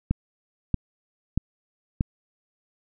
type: click train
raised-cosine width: 5 ms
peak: -9 dBFS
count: 4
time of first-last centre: 0.11-2.009 s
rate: 1.58 Hz
effects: none